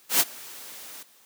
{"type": "noise with ADSR envelope", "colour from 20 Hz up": "white", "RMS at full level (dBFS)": -18, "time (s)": [0.09, 1.03], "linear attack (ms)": 110, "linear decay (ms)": 40, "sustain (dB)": -24, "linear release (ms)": 6, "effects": ["white hiss -57 dBFS RMS until 1.25 s", "high-pass 200 Hz 12 dB/octave"]}